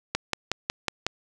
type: click train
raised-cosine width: 0.2 ms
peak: -7 dBFS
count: 6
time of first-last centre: 0.15-1.066 s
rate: 5.46 Hz
effects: 7-bit